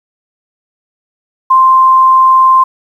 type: tone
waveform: sine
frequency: 1046.5 Hz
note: C6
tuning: in tune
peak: -3 dBFS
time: 1.5-2.64 s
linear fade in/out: 10 ms
effects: 7-bit